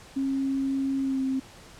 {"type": "tone with pitch glide", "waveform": "sine", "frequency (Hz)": [270.6, 264.6], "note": ["C#4", "C4"], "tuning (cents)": [-42, 20], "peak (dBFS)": -24, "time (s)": [0.16, 1.4], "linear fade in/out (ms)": 10, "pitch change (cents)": -38, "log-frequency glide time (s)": [1.02, 1.21], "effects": ["pink hiss -49 dBFS RMS until 1.79 s", "low-pass 9000 Hz 12 dB/octave"]}